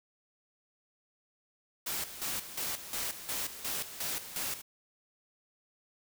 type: noise with tremolo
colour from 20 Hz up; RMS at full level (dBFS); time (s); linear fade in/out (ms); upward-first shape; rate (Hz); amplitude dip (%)
white; -35; 1.86-4.62; 10; square; 2.8; 70
effects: none